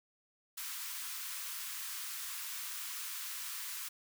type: high-pass noise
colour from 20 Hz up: white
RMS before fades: -42 dBFS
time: 0.57-3.89 s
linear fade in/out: 10 ms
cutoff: 1000 Hz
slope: 48 dB/octave
effects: none